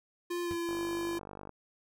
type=tone with pitch glide; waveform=square; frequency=349.2 to 340.4 Hz; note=F4 to F4; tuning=0 to -44 cents; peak=-33 dBFS; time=0.3-1.19 s; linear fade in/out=10 ms; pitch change=-44 cents; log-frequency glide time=0.43-0.54 s
type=tone with exponential decay; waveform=30% pulse; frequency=89.3 Hz; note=F2; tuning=39 cents sharp; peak=-33 dBFS; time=0.51-0.6 s; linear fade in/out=0 ms; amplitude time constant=19 ms
type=click train; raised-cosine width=1 ms; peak=-30 dBFS; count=41; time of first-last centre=0.69-1.493 s; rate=49.8 Hz
effects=none